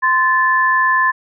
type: tone pair together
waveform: sine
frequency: 1038.2 / 1746 Hz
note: C6 / A6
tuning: -14 / -14 cents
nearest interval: major sixth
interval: 900 cents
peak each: -14 dBFS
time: 0.02-1.12 s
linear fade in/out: 20 ms
effects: none